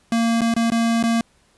square tone with dropouts, 230.2 Hz, A#3, 22 cents flat, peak -17 dBFS, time 0.12-1.21 s, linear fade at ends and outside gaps 2 ms, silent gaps 0.409-0.416 / 0.54-0.564 / 0.702-0.719 / 1.028-1.037 s, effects pink hiss -59 dBFS RMS until 1.57 s + resampled to 24000 Hz

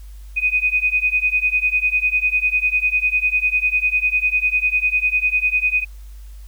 sine beating tone pair, 2489 / 2499 Hz, D#7 / D#7, 0 / +7 cents, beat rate 10 Hz, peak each -19 / -18 dBFS, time 0.36-5.85 s, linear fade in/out 20 ms, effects added 50 Hz sine -34 dBFS peak until 6.47 s + white hiss -54 dBFS RMS until 6.47 s

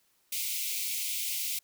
white high-pass noise, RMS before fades -33 dBFS, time 0.32-1.59 s, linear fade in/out 5 ms, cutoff 2100 Hz, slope 96 dB/octave, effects white hiss -70 dBFS RMS until 1.63 s

